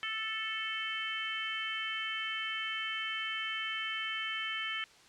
harmonic tone, 440 Hz, A4, in tune, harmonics 3 / 4 / 5 / 6 / 7, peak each -42 / -40 / -40 / -44 / -38 dBFS, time 0.03-4.84 s, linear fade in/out 0 ms, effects white hiss -59 dBFS RMS until 5.08 s + low-pass 6000 Hz 12 dB/octave

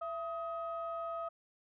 sine tone pair together, 668.5 / 1262 Hz, E5 / D#6, +24 / +24 cents, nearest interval major seventh, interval 1100 cents, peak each -38 / -39 dBFS, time 0.01-1.29 s, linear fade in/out 10 ms, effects tanh soft clip ceiling -30 dBFS

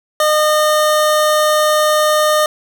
25% pulse tone, 610 Hz, D#5, 34 cents flat, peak -7 dBFS, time 0.2-2.46 s, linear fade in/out 2 ms, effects none

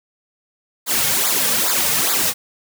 white noise with flanger, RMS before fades -18 dBFS, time 0.86-2.34 s, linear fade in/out 50 ms, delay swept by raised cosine 0.34 to 3.04 ms, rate 2.4 Hz, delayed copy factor -1, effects none

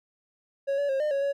triangle tone with pitch steps, 553 / 570 / 538 / 604 / 554 / 561 Hz, C#5 / C#5 / C5 / D5 / C#5 / C#5, -4 / +48 / +48 / +48 / -1 / +21 cents, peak -22 dBFS, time 0.67-1.33 s, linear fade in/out 20 ms, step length 110 ms, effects none

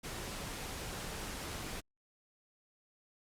pink noise, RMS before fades -42 dBFS, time 0.03-1.81 s, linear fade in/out 20 ms, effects low-pass 12000 Hz 12 dB/octave + Opus 48 kbps

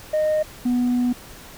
sine tone pair in turn, 616 / 246 Hz, D#5 / B3, -17 / -7 cents, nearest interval octave + major third, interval 1590 cents, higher first, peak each -15 dBFS, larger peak neither, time 0.13-0.43 / 0.65-1.13 s, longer second, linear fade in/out 10 ms, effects tanh soft clip ceiling -16 dBFS + pink hiss -42 dBFS RMS until 1.57 s

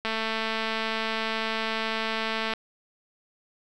click train, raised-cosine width 0.3 ms, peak -13 dBFS, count 553, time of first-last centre 0.05-2.536 s, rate 222 Hz, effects none

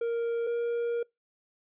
triangle tone pair in turn, 466.2 / 471.1 Hz, A#4 / A#4, 0 / +18 cents, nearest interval unison, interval 18 cents, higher second, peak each -25 dBFS, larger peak neither, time 0.01-0.47 / 0.47-1.03 s, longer second, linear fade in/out 5 ms, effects noise-tail reverb RT60 0.2 s tail -26 dB re dry + resampled to 8000 Hz

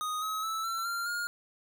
square tone with pitch steps, 1244.5 / 1278 / 1312.4 / 1347.8 / 1384.1 / 1421.3 Hz, D#6 / D#6 / E6 / E6 / F6 / F6, 0 / +46 / -8 / +38 / -16 / +30 cents, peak -32 dBFS, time 0.01-1.27 s, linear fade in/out 0 ms, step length 210 ms, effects none

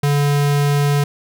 square tone, 143.9 Hz, D3, 35 cents flat, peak -14 dBFS, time 0.03-1.04 s, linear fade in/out 5 ms, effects none

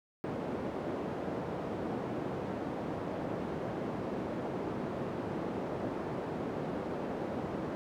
white band-pass noise, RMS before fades -37 dBFS, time 0.24-7.75 s, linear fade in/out 0 ms, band 130 to 490 Hz, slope 12 dB/octave, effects none

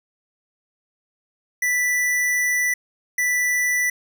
square tone pair in turn, 1975.5 / 1975.5 Hz, B6 / B6, 0 / 0 cents, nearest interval unison, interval 0 cents, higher neither, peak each -19 dBFS, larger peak neither, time 1.62-2.74 / 3.18-3.9 s, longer first, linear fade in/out 5 ms, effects none

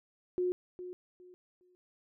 sine tone with echo, 361.4 Hz, F#4, 41 cents flat, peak -28 dBFS, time 0.38-0.52 s, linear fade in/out 0 ms, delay 410 ms, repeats 3, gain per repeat -12 dB, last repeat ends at 1.75 s, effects none

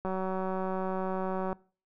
click train, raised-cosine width 1 ms, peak -20 dBFS, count 279, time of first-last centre 0.05-1.529 s, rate 188 Hz, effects noise-tail reverb RT60 0.4 s tail -23 dB re dry

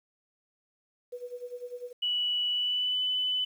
sine tone with tremolo, 490 Hz, B4, 14 cents flat, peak -34 dBFS, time 1.12-1.93 s, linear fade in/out 10 ms, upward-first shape sine, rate 10 Hz, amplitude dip 80%
sine tone with pitch glide, 2947 to 3004 Hz, F#7 to F#7, -8 to +26 cents, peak -26 dBFS, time 2.02-3.45 s, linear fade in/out 10 ms, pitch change +34 cents, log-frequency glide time 2.49-3.02 s
effects 10-bit

